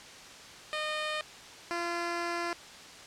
10% pulse tone pair in turn, 612 / 343.5 Hz, D#5 / F4, -29 / -29 cents, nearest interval minor seventh, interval 1000 cents, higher first, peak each -23 dBFS, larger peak neither, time 0.73-1.21 / 1.71-2.53 s, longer second, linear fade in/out 0 ms, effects white hiss -48 dBFS RMS until 3.06 s + low-pass 6000 Hz 12 dB/octave

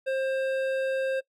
triangle tone with hard clipping, 531 Hz, C5, 25 cents sharp, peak -27 dBFS, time 0.06-1.21 s, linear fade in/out 20 ms, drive 15 dB, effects noise-tail reverb RT60 0.1 s tail -22 dB re dry

